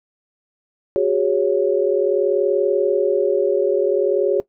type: chord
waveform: sine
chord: F# suspended second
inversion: none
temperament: equal with one note detuned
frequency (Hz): 370 / 410.5 / 554.4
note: F#4 / G#4 / C#5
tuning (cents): 0 / -20 / 0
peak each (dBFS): -19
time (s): 0.96-4.4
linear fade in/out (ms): 0
effects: noise-tail reverb RT60 0.1 s tail -18 dB re dry